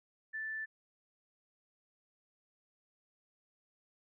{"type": "tone", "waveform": "sine", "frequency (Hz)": 1760, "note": "A6", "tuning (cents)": 0, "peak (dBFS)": -37, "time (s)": [0.33, 0.66], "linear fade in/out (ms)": 20, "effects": []}